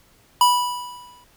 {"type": "tone with exponential decay", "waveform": "square", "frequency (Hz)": 982, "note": "B5", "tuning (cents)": -10, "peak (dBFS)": -11, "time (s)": [0.41, 1.24], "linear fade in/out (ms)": 2, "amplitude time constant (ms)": 180, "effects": ["pink hiss -56 dBFS RMS until 1.36 s"]}